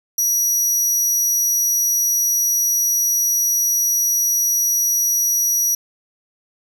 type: tone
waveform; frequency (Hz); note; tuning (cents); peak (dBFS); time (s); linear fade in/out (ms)
sawtooth; 5800; F#8; -35; -13; 0.18-5.75; 5
effects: none